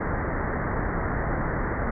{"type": "low-pass noise", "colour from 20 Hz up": "pink", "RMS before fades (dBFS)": -27, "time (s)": [0, 1.91], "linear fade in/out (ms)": 10, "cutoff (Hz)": 2000, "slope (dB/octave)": 96, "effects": []}